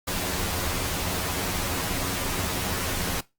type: noise with comb filter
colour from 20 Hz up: pink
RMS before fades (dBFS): -28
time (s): 0.07-3.21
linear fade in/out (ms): 10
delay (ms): 11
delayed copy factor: +0.7
effects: noise-tail reverb RT60 0.2 s tail -19 dB re dry + Opus 48 kbps